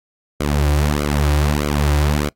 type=tone with flanger; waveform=sawtooth; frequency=73.42 Hz; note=D2; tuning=in tune; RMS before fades=-17 dBFS; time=0.4-2.29 s; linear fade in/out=5 ms; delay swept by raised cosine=1.1 to 4.7 ms; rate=1.6 Hz; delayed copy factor=-0.85; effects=noise-tail reverb RT60 0.1 s tail -22 dB re dry + AAC 48 kbps